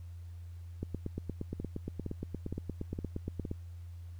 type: two click trains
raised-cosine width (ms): 3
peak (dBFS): -23 / -24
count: 24 / 5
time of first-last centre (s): 0.83-3.514 / 1.6-3.452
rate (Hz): 8.57 / 2.16
effects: added 86 Hz sine -43 dBFS peak until 4.19 s + pink hiss -68 dBFS RMS until 4.19 s